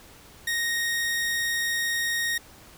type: tone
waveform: sawtooth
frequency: 1864.7 Hz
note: A#6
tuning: in tune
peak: -21 dBFS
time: 0.47-2.38 s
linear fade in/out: 5 ms
effects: pink hiss -50 dBFS RMS until 2.77 s